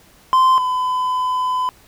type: tone pair in turn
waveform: triangle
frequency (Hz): 1036 / 1010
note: C6 / B5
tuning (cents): -17 / +39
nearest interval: unison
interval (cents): 44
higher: first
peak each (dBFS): -8 / -15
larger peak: first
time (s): 0.33-0.58 / 0.58-1.69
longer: second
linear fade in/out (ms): 0
effects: pink hiss -50 dBFS RMS until 1.87 s